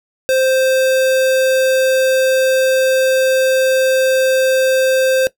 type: tone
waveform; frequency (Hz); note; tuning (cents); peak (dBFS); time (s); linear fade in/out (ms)
square; 523.3; C5; 0; -12; 0.29-5.27; 0
effects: noise-tail reverb RT60 0.1 s tail -18 dB re dry